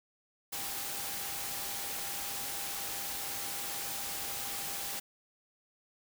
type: tone in noise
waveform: sine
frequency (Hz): 798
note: G5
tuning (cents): +31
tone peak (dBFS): -49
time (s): 0.52-5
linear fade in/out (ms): 10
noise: white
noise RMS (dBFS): -38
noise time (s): 0.52-5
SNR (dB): -14
effects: none